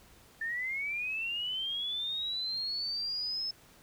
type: linear sweep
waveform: sine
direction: up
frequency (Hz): 1773 to 5250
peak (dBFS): -32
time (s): 0.41-3.51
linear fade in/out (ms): 5
effects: pink hiss -59 dBFS RMS until 3.82 s